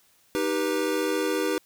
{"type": "chord", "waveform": "square", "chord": "Eb augmented", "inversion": "none", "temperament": "equal with one note detuned", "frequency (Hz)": [311.1, 392, 486.2], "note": ["Eb4", "G4", "B4"], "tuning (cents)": [0, 0, -27], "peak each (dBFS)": -29, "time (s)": [0.35, 1.58], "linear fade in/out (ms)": 0, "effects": ["white hiss -62 dBFS RMS until 1.65 s"]}